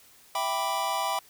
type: chord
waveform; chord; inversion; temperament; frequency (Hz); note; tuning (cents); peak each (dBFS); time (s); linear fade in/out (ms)
square; E minor seventh; none; equal; 659.3 / 784 / 987.8 / 1174.7; E5 / G5 / B5 / D6; 0 / 0 / 0 / 0; -35 / -32 / -31 / -35; 0.35-1.19; 2
effects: white hiss -56 dBFS RMS until 1.29 s